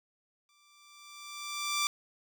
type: tone with exponential growth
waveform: 10% pulse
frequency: 1174.7 Hz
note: D6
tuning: in tune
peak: -18 dBFS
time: 0.49-1.87 s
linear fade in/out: 1 ms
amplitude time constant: 300 ms
effects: none